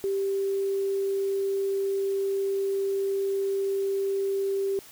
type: tone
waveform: sine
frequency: 392 Hz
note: G4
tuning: in tune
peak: -24 dBFS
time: 0.04-4.79 s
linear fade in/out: 0 ms
effects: white hiss -49 dBFS RMS until 4.91 s